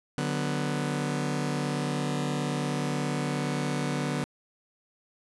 sawtooth chord, B minor, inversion first, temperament just, 148.16 / 185.21 / 246.9 Hz, D3 / F#3 / B3, +16 / +2 / 0 cents, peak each -26 / -31 / -28 dBFS, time 0.18-4.24 s, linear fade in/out 0 ms, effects resampled to 24000 Hz

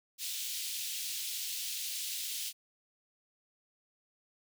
pink high-pass noise, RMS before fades -38 dBFS, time 0.18-2.53 s, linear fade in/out 50 ms, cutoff 3000 Hz, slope 24 dB/octave, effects none

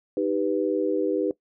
sine chord, Eb augmented, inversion none, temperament equal, 311.1 / 392 / 493.9 Hz, Eb4 / G4 / B4, 0 / 0 / 0 cents, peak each -26 dBFS, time 0.17-1.31 s, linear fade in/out 2 ms, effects noise-tail reverb RT60 0.1 s tail -19 dB re dry

